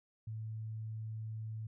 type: tone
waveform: sine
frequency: 110 Hz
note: A2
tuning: in tune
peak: -39 dBFS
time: 0.27-1.67 s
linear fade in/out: 5 ms
effects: none